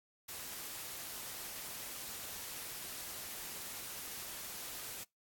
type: noise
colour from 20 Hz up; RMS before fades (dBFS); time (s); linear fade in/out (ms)
white; -45; 0.28-5.04; 10
effects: noise-tail reverb RT60 0.2 s tail -25 dB re dry + AAC 64 kbps